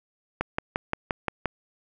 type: click train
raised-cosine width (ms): 0.5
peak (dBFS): -10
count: 7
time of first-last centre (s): 0.41-1.457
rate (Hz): 5.73
effects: none